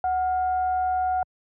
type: tone with frequency modulation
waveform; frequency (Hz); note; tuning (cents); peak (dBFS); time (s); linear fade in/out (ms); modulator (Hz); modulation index
sine; 740; F#5; 0; -21; 0.04-1.23; 2; 669; 0.3
effects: high-pass 80 Hz 12 dB/octave